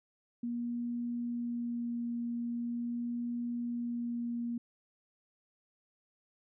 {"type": "tone with vibrato", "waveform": "sine", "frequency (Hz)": 237.8, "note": "A#3", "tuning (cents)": 35, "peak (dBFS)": -33, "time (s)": [0.43, 4.58], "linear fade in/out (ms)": 5, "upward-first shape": "sine", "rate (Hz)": 0.42, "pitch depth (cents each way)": 9, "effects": []}